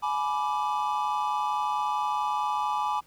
triangle chord, G# diminished, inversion none, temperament equal with one note detuned, 843.2 / 987.8 / 1174.7 Hz, G#5 / B5 / D6, +26 / 0 / 0 cents, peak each -27 / -28 / -29 dBFS, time 0.02-3.01 s, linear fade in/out 20 ms, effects pink hiss -60 dBFS RMS until 3.06 s

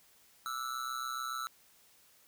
square tone with amplitude modulation, 1318.5 Hz, E6, in tune, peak -33 dBFS, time 0.46-1.47 s, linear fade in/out 0 ms, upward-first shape sine, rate 127 Hz, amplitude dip 80%, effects white hiss -64 dBFS RMS until 2.27 s

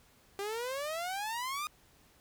sawtooth exponential sweep, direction up, 392 to 1242 Hz, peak -31 dBFS, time 0.39-1.67 s, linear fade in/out 0 ms, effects pink hiss -64 dBFS RMS until 2.2 s

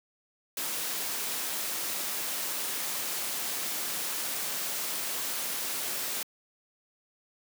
white noise, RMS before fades -33 dBFS, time 0.57-6.23 s, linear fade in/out 2 ms, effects high-pass 200 Hz 12 dB/octave

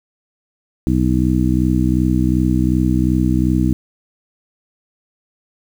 harmonic tone, 62.7 Hz, B1, 27 cents sharp, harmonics 1 / 2 / 3 / 4 / 5, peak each -19 / -19 / -19 / -19 / -19 dBFS, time 0.87-3.73 s, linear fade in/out 0 ms, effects 7-bit

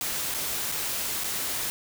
white noise with dropouts, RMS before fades -30 dBFS, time 0.01-1.7 s, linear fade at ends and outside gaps 0 ms, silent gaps 0.34-0.345 / 0.717-0.722 / 1.237-1.243 s, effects none

